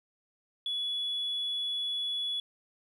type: tone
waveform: sine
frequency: 3400 Hz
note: G#7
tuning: 40 cents sharp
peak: -29 dBFS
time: 0.66-2.4 s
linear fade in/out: 2 ms
effects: tanh soft clip ceiling -26 dBFS + 11-bit